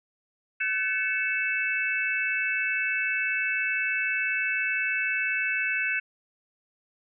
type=tone cluster; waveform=sine; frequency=1515 / 1726 / 2223 / 2633 Hz; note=F#6 / A6 / C#7 / E7; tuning=+40 / -34 / +4 / -3 cents; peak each=-29 / -36 / -31 / -28 dBFS; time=0.6-6 s; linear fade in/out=10 ms; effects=none